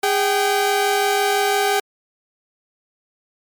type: tone pair together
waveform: sawtooth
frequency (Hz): 408.5 / 771.1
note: G#4 / G5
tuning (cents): -29 / -29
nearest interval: major seventh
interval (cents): 1100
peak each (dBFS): -15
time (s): 0.03-1.8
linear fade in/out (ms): 5
effects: MP3 96 kbps